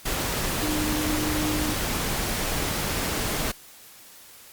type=tone in noise; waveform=sine; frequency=304.3 Hz; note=D#4; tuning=38 cents flat; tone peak=-27 dBFS; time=0.62-1.74 s; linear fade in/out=10 ms; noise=pink; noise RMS=-27 dBFS; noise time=0.05-3.52 s; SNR=-3 dB; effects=white hiss -48 dBFS RMS until 4.52 s + Opus 48 kbps